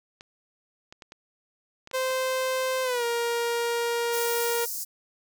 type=clicks; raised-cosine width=0.2 ms; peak=-27 dBFS; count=7; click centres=0.209 / 0.925 / 1.022 / 1.121 / 1.874 / 1.913 / 2.105 s
type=tone with pitch glide; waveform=sawtooth; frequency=519 to 470.5 Hz; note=C5 to A#4; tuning=-14 to +16 cents; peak=-21 dBFS; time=1.93-4.66 s; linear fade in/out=20 ms; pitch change=-170 cents; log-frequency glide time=2.83-3.04 s
type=high-pass noise; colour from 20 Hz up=white; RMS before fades=-33 dBFS; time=4.12-4.85 s; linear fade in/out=20 ms; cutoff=4900 Hz; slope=48 dB/octave
effects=none